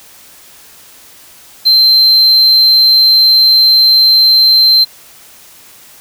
triangle tone, 4119 Hz, C8, 28 cents flat, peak -3 dBFS, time 1.65-4.85 s, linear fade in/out 20 ms, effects white hiss -39 dBFS RMS until 6 s

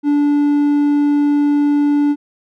triangle tone, 290.5 Hz, D4, 19 cents flat, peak -9 dBFS, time 0.03-2.16 s, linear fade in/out 50 ms, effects none

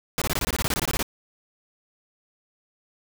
pink noise bursts, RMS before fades -25 dBFS, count 15, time 0.18-1.028 s, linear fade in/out 0 ms, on 36 ms, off 22 ms, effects none

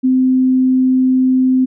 sine tone, 258.1 Hz, C4, 23 cents flat, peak -9 dBFS, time 0.03-1.66 s, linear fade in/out 20 ms, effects none

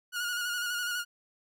sawtooth tone with vibrato, 1442 Hz, F#6, 45 cents flat, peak -27 dBFS, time 0.12-1.05 s, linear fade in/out 50 ms, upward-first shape square, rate 12 Hz, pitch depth 30 cents each way, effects none

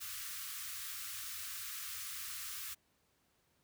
white band-stop noise, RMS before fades -44 dBFS, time 0-2.75 s, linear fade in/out 20 ms, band 100 to 1100 Hz, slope 96 dB/octave, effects pink hiss -75 dBFS RMS until 3.63 s + high-pass 60 Hz 12 dB/octave

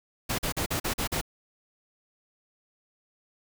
pink noise bursts, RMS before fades -29 dBFS, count 7, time 0.29-1.214 s, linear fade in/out 10 ms, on 96 ms, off 42 ms, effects none

